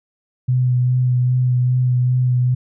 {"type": "tone with vibrato", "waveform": "sine", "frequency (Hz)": 125.6, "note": "B2", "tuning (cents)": 30, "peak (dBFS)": -13, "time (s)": [0.48, 2.55], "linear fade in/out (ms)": 10, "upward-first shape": "sine", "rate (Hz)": 2.5, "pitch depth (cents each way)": 17, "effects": []}